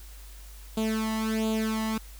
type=tone with flanger; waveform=sawtooth; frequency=220 Hz; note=A3; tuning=in tune; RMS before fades=-28 dBFS; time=0.77-1.98 s; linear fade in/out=5 ms; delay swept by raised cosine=0.27 to 1.02 ms; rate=1.4 Hz; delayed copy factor=+0.8; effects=added 50 Hz sine -43 dBFS peak until 2.19 s + white hiss -52 dBFS RMS until 2.19 s